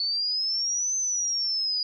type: exponential two-way sweep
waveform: sine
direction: up then down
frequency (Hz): 4435 to 6210 to 4876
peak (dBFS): -24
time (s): 0-1.83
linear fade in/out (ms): 2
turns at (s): 0.96
effects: none

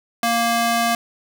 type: tone with high-pass filter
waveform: square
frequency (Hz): 233.1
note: A#3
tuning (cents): 0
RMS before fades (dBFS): -19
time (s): 0.23-0.95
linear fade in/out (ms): 2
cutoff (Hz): 540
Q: 0.91
effects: none

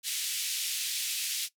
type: band-pass noise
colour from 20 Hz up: pink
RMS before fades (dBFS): -33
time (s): 0.03-1.49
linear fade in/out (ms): 50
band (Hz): 2700 to 14000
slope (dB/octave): 24
effects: noise-tail reverb RT60 0.1 s tail -17 dB re dry

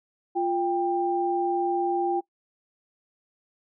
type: tone pair together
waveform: sine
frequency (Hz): 349.2 / 791.7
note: F4 / G5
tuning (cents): 0 / +17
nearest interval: octave + major second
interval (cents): 1417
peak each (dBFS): -25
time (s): 0.35-2.21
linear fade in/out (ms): 20
effects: noise-tail reverb RT60 0.1 s tail -21 dB re dry

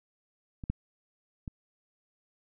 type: clicks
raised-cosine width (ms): 5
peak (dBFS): -27 / -17 / -25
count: 3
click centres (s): 0.638 / 0.7 / 1.478
effects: none

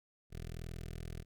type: tone with notch filter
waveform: 15% pulse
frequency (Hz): 41.2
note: E1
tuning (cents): 0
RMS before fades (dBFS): -44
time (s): 0.3-1.25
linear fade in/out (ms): 50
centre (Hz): 960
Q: 0.94
effects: none

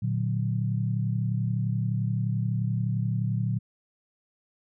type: chord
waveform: sine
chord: Bb augmented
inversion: none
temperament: equal with one note detuned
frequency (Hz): 116.54 / 148.11 / 185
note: Bb2 / D3 / F#3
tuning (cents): 0 / +15 / 0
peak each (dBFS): -26 / -31 / -31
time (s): 0.02-3.59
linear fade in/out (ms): 10
effects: none

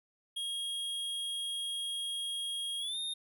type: tone with pitch glide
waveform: square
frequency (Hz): 3270 to 3670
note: G#7 to A#7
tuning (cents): -28 to -28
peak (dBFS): -35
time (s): 0.36-3.14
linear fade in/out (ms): 10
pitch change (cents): +200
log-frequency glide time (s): 2.79-2.98
effects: none

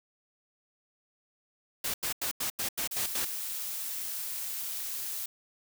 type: noise bursts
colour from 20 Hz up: white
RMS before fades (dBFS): -32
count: 8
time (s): 1.84-3.249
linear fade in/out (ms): 5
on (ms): 100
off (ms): 87
type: noise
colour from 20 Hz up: blue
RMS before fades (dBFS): -36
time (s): 2.91-5.26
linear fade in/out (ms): 5
effects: none

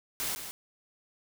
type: noise with echo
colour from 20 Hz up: white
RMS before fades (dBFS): -33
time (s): 0.2-0.35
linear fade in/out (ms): 0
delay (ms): 160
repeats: 1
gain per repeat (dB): -8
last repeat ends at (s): 0.51
effects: none

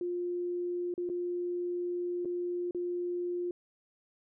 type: tone with dropouts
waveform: sine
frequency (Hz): 352.8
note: F4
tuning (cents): +18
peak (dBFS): -31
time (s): 0.01-3.51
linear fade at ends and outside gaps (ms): 2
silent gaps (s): 0.94-0.978 / 1.091-1.098 / 2.249-2.255 / 2.71-2.747
effects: none

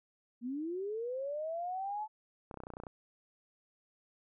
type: linear sweep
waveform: sine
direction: up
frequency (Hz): 229.5 to 872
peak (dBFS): -35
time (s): 0.41-2.08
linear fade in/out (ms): 50
type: clicks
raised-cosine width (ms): 1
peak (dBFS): -30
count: 12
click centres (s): 2.512 / 2.542 / 2.573 / 2.603 / 2.636 / 2.669 / 2.703 / 2.737 / 2.769 / 2.801 / 2.836 / 2.868
effects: none

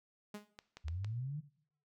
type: tone with exponential decay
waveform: sawtooth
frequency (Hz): 208.1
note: G#3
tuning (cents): +4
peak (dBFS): -37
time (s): 0.34-0.51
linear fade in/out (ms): 5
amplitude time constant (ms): 36
type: clicks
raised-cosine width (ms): 0.2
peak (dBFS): -31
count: 4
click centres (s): 0.589 / 0.77 / 0.883 / 1.046
type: linear sweep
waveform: sine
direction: up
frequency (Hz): 71.9 to 154.7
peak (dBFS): -37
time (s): 0.84-1.41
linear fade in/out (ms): 20
effects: noise-tail reverb RT60 0.6 s tail -17 dB re dry

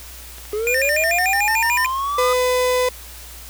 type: clicks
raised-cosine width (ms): 0.3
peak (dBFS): -24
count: 10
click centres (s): 0.383 / 0.453 / 0.527 / 0.851 / 0.98 / 1.021 / 1.136 / 1.291 / 1.357 / 1.512
type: linear sweep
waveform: triangle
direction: up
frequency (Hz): 409.1 to 1244.5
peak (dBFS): -18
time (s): 0.53-2.33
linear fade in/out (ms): 2
type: tone with vibrato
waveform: square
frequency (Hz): 2093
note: C7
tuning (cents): 0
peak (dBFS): -18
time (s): 0.67-1.86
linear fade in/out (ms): 0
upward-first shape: square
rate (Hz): 6.8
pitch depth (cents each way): 250
type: tone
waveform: 35% pulse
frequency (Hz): 502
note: B4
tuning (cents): +28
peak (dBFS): -14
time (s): 2.18-2.89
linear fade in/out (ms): 5
effects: added 60 Hz sine -39 dBFS peak until 3.49 s + white hiss -39 dBFS RMS until 3.49 s

